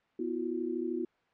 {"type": "chord", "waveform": "sine", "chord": "B suspended fourth", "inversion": "none", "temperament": "equal with one note detuned", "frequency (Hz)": [246.9, 329.6, 362.6], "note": ["B3", "E4", "F#4"], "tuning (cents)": [0, 0, -35], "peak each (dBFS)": [-37, -35, -35], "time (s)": [0.19, 1.05], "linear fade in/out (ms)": 5, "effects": ["white hiss -70 dBFS RMS until 1.33 s", "low-pass 2000 Hz 12 dB/octave"]}